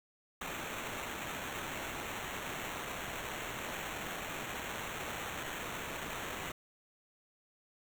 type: noise with sample-and-hold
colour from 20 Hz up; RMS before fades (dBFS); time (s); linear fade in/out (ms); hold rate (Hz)
white; -41; 0.41-6.52; 5; 4900
effects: none